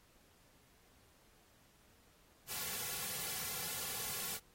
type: noise with comb filter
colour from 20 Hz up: white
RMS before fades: -41 dBFS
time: 2.47-4.4 s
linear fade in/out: 50 ms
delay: 3.2 ms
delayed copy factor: -0.85
effects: pink hiss -68 dBFS RMS until 4.54 s + AAC 48 kbps